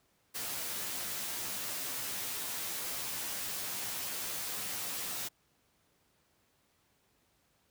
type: noise with comb filter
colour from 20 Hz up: white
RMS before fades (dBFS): -38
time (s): 0.34-5.29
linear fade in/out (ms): 20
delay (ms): 13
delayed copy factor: -0.8
effects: pink hiss -72 dBFS RMS until 7.7 s + high-pass 60 Hz 12 dB/octave